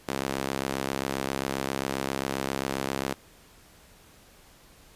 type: tone with high-pass filter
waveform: sawtooth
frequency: 67.5 Hz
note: C#2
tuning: 45 cents flat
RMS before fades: -31 dBFS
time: 0.08-3.14 s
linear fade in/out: 5 ms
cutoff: 270 Hz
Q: 0.75
effects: pink hiss -55 dBFS RMS until 4.95 s + resampled to 32000 Hz